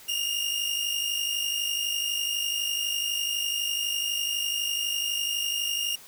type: tone pair together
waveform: sawtooth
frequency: 2800 / 2852 Hz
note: F7 / F7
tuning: +4 / +36 cents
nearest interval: unison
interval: 32 cents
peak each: -26 dBFS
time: 0.08-5.96 s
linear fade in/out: 10 ms
effects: white hiss -49 dBFS RMS until 6.07 s